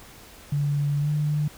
sine tone with pitch glide, 144.2 to 149.29 Hz, D3 to D3, -31 to +29 cents, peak -21 dBFS, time 0.52-1.48 s, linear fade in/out 5 ms, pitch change +60 cents, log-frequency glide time 0.99-1.09 s, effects pink hiss -47 dBFS RMS until 1.57 s

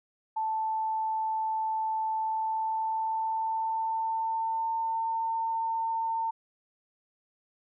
sine tone with pitch glide, 880 to 903.7 Hz, A5 to A5, 0 to +46 cents, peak -27 dBFS, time 0.36-6.31 s, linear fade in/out 10 ms, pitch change +46 cents, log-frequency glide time 2.16-5.19 s, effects none

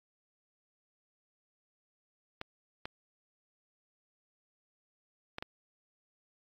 clicks, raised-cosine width 0.3 ms, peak -22 dBFS, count 4, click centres 2.414 / 2.855 / 5.384 / 5.425 s, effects AAC 64 kbps

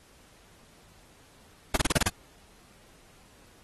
pink noise bursts, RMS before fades -23 dBFS, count 7, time 1.74-2.082 s, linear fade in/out 5 ms, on 24 ms, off 29 ms, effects pink hiss -58 dBFS RMS until 3.63 s + AAC 32 kbps

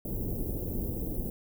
pink band-stop noise, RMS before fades -33 dBFS, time 0.05-1.3 s, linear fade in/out 2 ms, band 460 to 15000 Hz, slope 24 dB/octave, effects none

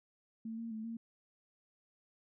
sine tone with pitch steps, 224.3 / 229.6 / 219.2 / 228.9 Hz, A3 / A#3 / A3 / A#3, +34 / -26 / -6 / -31 cents, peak -39 dBFS, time 0.45-0.97 s, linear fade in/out 5 ms, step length 130 ms, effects none

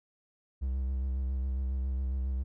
triangle tone with vibrato, 65.41 Hz, C2, in tune, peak -27 dBFS, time 0.61-2.44 s, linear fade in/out 20 ms, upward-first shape sine, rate 7.3 Hz, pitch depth 41 cents each way, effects none

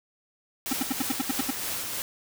white noise with tremolo, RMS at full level -31 dBFS, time 0.66-2.02 s, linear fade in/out 0 ms, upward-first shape sine, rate 3.1 Hz, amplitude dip 30%
square tone bursts, 265.6 Hz, C4, 26 cents sharp, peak -24 dBFS, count 9, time 0.71-1.507 s, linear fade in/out 5 ms, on 21 ms, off 76 ms
effects none

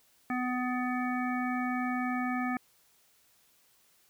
harmonic tone, 250.2 Hz, B3, 23 cents sharp, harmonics 1 / 3 / 5 / 7 / 9, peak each -31 / -36 / -38 / -39 / -41 dBFS, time 0.3-2.57 s, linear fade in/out 2 ms, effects white hiss -66 dBFS RMS until 4.09 s

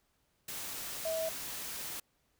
sine tone in noise, 646 Hz, E5, 35 cents flat, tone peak -32 dBFS, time 1.05-1.29 s, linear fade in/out 5 ms, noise white, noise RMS -41 dBFS, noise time 0.48-2 s, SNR +6 dB, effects pink hiss -75 dBFS RMS until 2.39 s

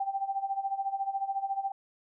sine tone with tremolo, 784 Hz, G5, in tune, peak -26 dBFS, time 0-1.72 s, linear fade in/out 5 ms, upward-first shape sine, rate 14 Hz, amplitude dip 80%, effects none

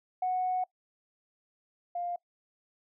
sine tone pair in turn, 737 / 701.6 Hz, F#5 / F5, -7 / +8 cents, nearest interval minor second, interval 85 cents, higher first, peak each -26 / -31 dBFS, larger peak first, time 0.22-0.64 / 1.95-2.16 s, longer first, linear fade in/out 5 ms, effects noise-tail reverb RT60 0.1 s tail -23 dB re dry + tanh soft clip ceiling -22 dBFS

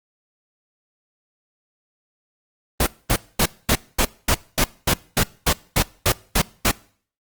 pink noise bursts, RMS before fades -17 dBFS, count 14, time 2.8-6.714 s, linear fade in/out 5 ms, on 66 ms, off 230 ms, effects noise-tail reverb RT60 0.5 s tail -23 dB re dry + Opus 24 kbps

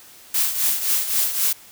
blue noise with tremolo, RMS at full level -18 dBFS, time 0.34-1.53 s, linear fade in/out 5 ms, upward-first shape triangle, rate 3.8 Hz, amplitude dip 70%, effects white hiss -46 dBFS RMS until 1.71 s

